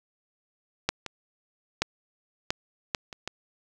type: clicks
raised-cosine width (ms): 0.2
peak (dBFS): -6 / -17 / -6 / -8 / -8 / -22 / -15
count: 7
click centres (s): 0.89 / 1.063 / 1.82 / 2.505 / 2.948 / 3.128 / 3.276
effects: 8-bit